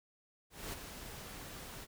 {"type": "noise with ADSR envelope", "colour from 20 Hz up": "pink", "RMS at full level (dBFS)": -41, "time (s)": [0.5, 1.87], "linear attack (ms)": 230, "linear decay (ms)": 14, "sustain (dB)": -7, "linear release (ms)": 42, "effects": []}